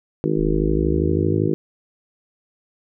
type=harmonic tone; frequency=52.6 Hz; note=G#1; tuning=23 cents sharp; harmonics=3 / 4 / 5 / 6 / 7 / 8 / 9; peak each=-23 / -29 / -29 / -23 / -23 / -28 / -29 dBFS; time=0.24-1.54 s; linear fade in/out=0 ms
type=linear sweep; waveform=sine; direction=up; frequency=32.46 to 111.1 Hz; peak=-22 dBFS; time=0.36-1.5 s; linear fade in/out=50 ms
effects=none